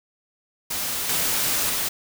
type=noise with level steps; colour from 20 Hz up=white; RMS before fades=-27 / -23 / -25 dBFS; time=0.7-1.89 s; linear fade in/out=10 ms; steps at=1.09 / 1.69 s; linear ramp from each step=5 ms; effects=none